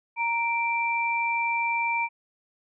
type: tone pair together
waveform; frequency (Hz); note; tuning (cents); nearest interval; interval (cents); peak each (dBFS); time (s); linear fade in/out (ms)
sine; 932.2 / 2349; A#5 / D7; 0 / 0; octave + major third; 1600; -26; 0.16-2.09; 50
effects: none